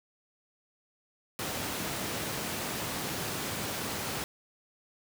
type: high-pass noise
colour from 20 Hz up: pink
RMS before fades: -35 dBFS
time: 1.39-4.24 s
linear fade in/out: 0 ms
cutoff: 110 Hz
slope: 12 dB/octave
effects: none